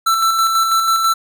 square tone with tremolo, 1334 Hz, E6, 20 cents sharp, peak -12 dBFS, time 0.06-1.14 s, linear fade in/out 10 ms, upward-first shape square, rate 6.1 Hz, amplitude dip 35%, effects none

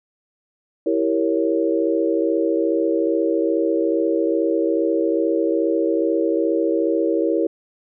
sine chord, E diminished seventh, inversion none, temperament equal, 329.6 / 392 / 466.2 / 554.4 Hz, E4 / G4 / Bb4 / Db5, 0 / 0 / 0 / 0 cents, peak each -20 / -24 / -22 / -24 dBFS, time 0.86-7.47 s, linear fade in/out 5 ms, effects none

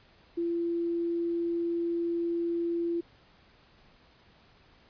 sine tone, 340 Hz, F4, 46 cents flat, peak -27 dBFS, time 0.37-3.01 s, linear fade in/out 10 ms, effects pink hiss -60 dBFS RMS until 4.89 s + resampled to 11025 Hz

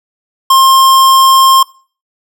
square tone, 1063 Hz, C6, 27 cents sharp, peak -4 dBFS, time 0.5-1.63 s, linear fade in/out 5 ms, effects noise-tail reverb RT60 0.4 s tail -23 dB re dry

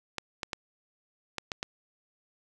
clicks, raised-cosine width 0.2 ms, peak -15 dBFS, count 6, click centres 0.183 / 0.432 / 0.532 / 1.383 / 1.518 / 1.629 s, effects none

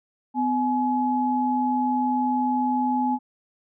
sine tone pair together, 252.4 / 846.8 Hz, B3 / G#5, +38 / +33 cents, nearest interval octave + major sixth, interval 2095 cents, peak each -23 dBFS, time 0.34-3.19 s, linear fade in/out 50 ms, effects none

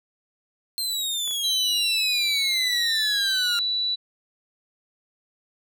sawtooth exponential sweep, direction down, 4186 to 1396.9 Hz, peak -22 dBFS, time 0.78-3.59 s, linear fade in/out 0 ms
clicks, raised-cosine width 0.3 ms, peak -27 dBFS, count 2, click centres 1.277 / 1.31 s
sine tone, 3951 Hz, B7, in tune, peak -22 dBFS, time 1.43-3.96 s, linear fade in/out 20 ms
effects none

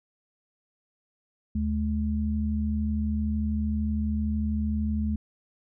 sine tone pair together, 75.5 / 213.5 Hz, D2 / G#3, +48 / +48 cents, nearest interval octave + tritone, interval 1800 cents, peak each -27 dBFS, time 1.55-5.16 s, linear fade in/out 5 ms, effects none

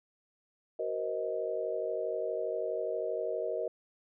sine chord, C half-diminished seventh, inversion second, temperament just, 376.7 / 470.9 / 523.3 / 627.9 Hz, Gb4 / Bb4 / C5 / Eb5, +31 / +18 / 0 / +16 cents, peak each -39 / -35 / -40 / -35 dBFS, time 0.79-3.68 s, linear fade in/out 5 ms, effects none

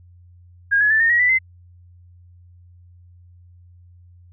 sine tone with pitch steps, 1628 / 1693.2 / 1761 / 1831.6 / 1905 / 1981.3 / 2061 Hz, G#6 / G#6 / A6 / A#6 / A#6 / B6 / C7, -35 / +33 / +1 / -31 / +37 / +5 / -27 cents, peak -13 dBFS, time 0.71-1.389 s, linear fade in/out 20 ms, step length 97 ms, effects added 88 Hz sine -45 dBFS peak until 4.32 s

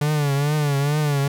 45% pulse tone with vibrato, 145.4 Hz, D3, 17 cents flat, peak -18 dBFS, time 0.01-1.28 s, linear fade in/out 5 ms, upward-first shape triangle, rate 2.3 Hz, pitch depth 95 cents each way, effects none

